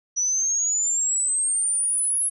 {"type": "exponential sweep", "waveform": "sine", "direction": "up", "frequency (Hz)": [5860, 10820], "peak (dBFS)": -20, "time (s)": [0.16, 2.3], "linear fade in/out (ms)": 20, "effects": []}